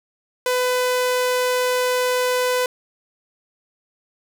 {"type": "tone", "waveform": "sawtooth", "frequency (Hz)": 501, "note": "B4", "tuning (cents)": 25, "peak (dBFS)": -14, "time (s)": [0.46, 2.66], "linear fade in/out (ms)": 2, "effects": []}